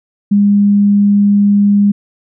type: tone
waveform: sine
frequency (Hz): 203.1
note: G#3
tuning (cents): -38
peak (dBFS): -6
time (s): 0.31-1.92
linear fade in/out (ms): 10
effects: none